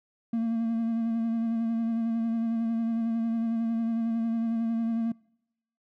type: tone with vibrato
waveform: triangle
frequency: 228.4 Hz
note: A#3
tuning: 35 cents flat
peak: -22 dBFS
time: 0.33-5.12 s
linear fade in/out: 5 ms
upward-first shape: sine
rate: 11 Hz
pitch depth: 24 cents each way
effects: noise-tail reverb RT60 0.8 s tail -26 dB re dry + tanh soft clip ceiling -18 dBFS